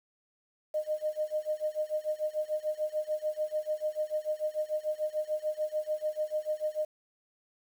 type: tone with tremolo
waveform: sine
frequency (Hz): 613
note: D#5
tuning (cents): -26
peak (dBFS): -26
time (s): 0.74-6.85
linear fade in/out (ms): 5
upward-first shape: sine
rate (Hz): 6.8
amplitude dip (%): 95
effects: 9-bit